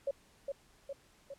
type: tone with echo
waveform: sine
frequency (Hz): 554.4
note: C#5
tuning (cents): 0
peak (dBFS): -30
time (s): 0.07-0.11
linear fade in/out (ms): 5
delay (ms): 410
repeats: 3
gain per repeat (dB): -4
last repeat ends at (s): 1.34
effects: pink hiss -65 dBFS RMS until 1.38 s + low-pass 11000 Hz 12 dB/octave